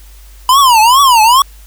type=tone with vibrato; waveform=square; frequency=987.8 Hz; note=B5; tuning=in tune; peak=-5 dBFS; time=0.49-1.42 s; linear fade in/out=2 ms; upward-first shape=triangle; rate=2.4 Hz; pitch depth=270 cents each way; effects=added 50 Hz sine -34 dBFS peak until 1.66 s + white hiss -44 dBFS RMS until 1.66 s